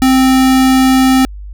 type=tone; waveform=square; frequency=261.6 Hz; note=C4; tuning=in tune; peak=-7 dBFS; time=0.02-1.25 s; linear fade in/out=0 ms; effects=added 50 Hz sine -25 dBFS peak until 1.53 s

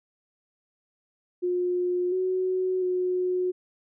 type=tone with pitch steps; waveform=sine; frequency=358 / 371.2 / 364.4 Hz; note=F4 / F#4 / F#4; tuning=+43 / +6 / -26 cents; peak=-23 dBFS; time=1.42-3.52 s; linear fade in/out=20 ms; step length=700 ms; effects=none

